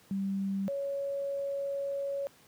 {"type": "tone pair in turn", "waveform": "sine", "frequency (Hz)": [195.3, 557.4], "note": ["G3", "C#5"], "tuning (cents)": [-6, 9], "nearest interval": "octave + tritone", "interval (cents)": 1815, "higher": "second", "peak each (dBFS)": [-29, -31], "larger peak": "first", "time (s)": [[0.11, 0.68], [0.68, 2.27]], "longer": "second", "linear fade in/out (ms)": 0, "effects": ["pink hiss -60 dBFS RMS until 2.47 s", "high-pass 100 Hz 12 dB/octave"]}